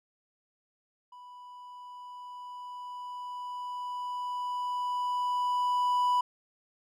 triangle tone with level ramp, 987.8 Hz, B5, in tune, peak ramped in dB -45 to -21 dBFS, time 1.12-6.21 s, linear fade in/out 5 ms, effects none

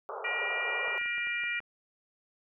pink band-pass noise, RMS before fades -39 dBFS, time 0.09-0.98 s, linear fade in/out 0 ms, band 400 to 1400 Hz, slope 96 dB/octave
harmonic tone, 476.2 Hz, A#4, 37 cents sharp, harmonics 3 / 4 / 5 / 6, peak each -38 / -34 / -33 / -43 dBFS, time 0.24-1.6 s, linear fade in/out 10 ms
clicks, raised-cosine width 0.5 ms, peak -35 dBFS, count 7, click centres 0.881 / 1.014 / 1.059 / 1.181 / 1.271 / 1.437 / 1.603 s
effects none

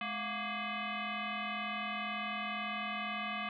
sine tone with frequency modulation, 678 Hz, E5, 49 cents sharp, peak -35 dBFS, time 0.01-3.49 s, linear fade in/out 2 ms, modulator 466 Hz, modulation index 5, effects none

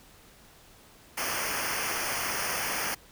pink noise with comb filter, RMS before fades -31 dBFS, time 1.17-2.95 s, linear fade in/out 10 ms, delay 0.26 ms, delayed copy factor -0.9, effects pink hiss -55 dBFS RMS until 3.11 s

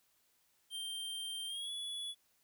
square tone with pitch glide, 3160 to 3406 Hz, G7 to G#7, +13 to +43 cents, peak -40 dBFS, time 0.7-2.15 s, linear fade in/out 50 ms, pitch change +130 cents, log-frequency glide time 1.47-1.71 s, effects white hiss -74 dBFS RMS until 2.43 s

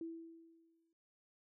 sine tone with exponential decay, 329.8 Hz, E4, 1 cent sharp, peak -40 dBFS, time 0.01-0.93 s, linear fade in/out 2 ms, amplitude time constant 200 ms, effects none

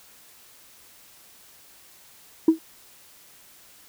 sine tone with exponential decay, 322.2 Hz, E4, 39 cents flat, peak -7 dBFS, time 2.48-2.59 s, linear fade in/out 5 ms, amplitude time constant 23 ms, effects tanh soft clip ceiling -8 dBFS + white hiss -52 dBFS RMS until 3.88 s

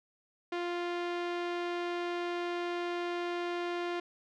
sawtooth tone with low-pass filter, 349.2 Hz, F4, in tune, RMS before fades -35 dBFS, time 0.52-4 s, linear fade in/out 5 ms, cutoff 3200 Hz, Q 0.98, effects none

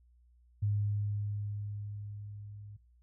sine tone with level ramp, 103.2 Hz, G#2, 10 cents flat, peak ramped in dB -27 to -46 dBFS, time 0.62-2.77 s, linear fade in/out 10 ms, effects noise-tail reverb RT60 0.3 s tail -22 dB re dry + added 60 Hz sine -61 dBFS peak until 3.02 s

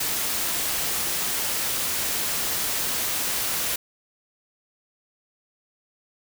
white noise, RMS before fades -26 dBFS, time 0-3.76 s, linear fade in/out 5 ms, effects none

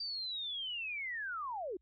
sine linear sweep, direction down, 4699 to 329.6 Hz, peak -37 dBFS, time 0-1.77 s, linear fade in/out 5 ms, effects added 60 Hz sine -70 dBFS peak until 1.81 s

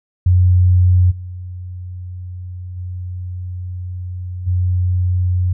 sine tone with level steps, 90.4 Hz, F#2, 40 cents flat, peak -8 / -26 / -23 / -13 dBFS, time 0.26-5.53 s, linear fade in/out 5 ms, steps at 1.1 / 2.76 / 4.46 s, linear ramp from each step 20 ms, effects none

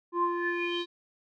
square tone with low-pass filter sweep, 347.3 Hz, F4, 10 cents flat, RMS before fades -30 dBFS, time 0.12-0.86 s, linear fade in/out 50 ms, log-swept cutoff 840 to 3900 Hz, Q 7.6, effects none

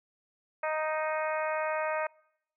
harmonic tone, 311.1 Hz, D#4, in tune, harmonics 2 / 3 / 4 / 5 / 6 / 7 / 8, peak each -31 / -35 / -37 / -39 / -41 / -42 / -43 dBFS, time 0.63-2.07 s, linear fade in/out 5 ms, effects noise-tail reverb RT60 0.8 s tail -26 dB re dry

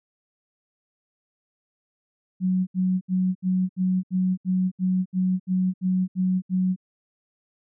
sine tone bursts, 185 Hz, F#3, in tune, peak -19 dBFS, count 13, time 2.4-6.762 s, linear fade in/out 50 ms, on 270 ms, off 71 ms, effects none

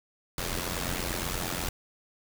pink noise with amplitude modulation, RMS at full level -29 dBFS, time 0.38-1.69 s, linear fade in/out 2 ms, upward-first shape sine, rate 88.4 Hz, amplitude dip 75%, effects none

